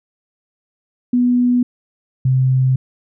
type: tone pair in turn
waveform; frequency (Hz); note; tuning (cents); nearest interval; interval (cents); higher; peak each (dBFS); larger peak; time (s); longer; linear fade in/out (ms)
sine; 245.8 / 130.21; B3 / C3; -8 / -8; major seventh; 1100; first; -11; neither; 1.13-1.63 / 2.25-2.76; second; 5
effects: none